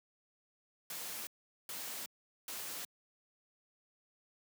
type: noise bursts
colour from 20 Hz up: white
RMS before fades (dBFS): -43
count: 3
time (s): 0.9-2.85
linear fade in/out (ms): 2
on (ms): 370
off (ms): 420
effects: high-pass 150 Hz 12 dB/octave